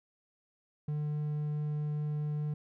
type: tone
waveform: triangle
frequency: 149.6 Hz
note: D3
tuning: 32 cents sharp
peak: -29 dBFS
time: 0.88-2.54 s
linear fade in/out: 5 ms
effects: none